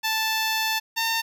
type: tone pair in turn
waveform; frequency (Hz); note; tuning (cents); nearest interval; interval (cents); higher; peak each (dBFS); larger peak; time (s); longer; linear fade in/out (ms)
10% pulse; 880 / 906.8; A5 / A#5; 0 / -48; minor second; 52; second; -14; neither; 0.03-0.8 / 0.96-1.22; first; 20
effects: none